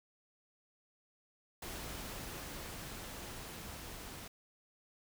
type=noise with level ramp; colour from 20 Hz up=pink; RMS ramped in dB=-44 to -48 dBFS; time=1.62-4.28 s; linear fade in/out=5 ms; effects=none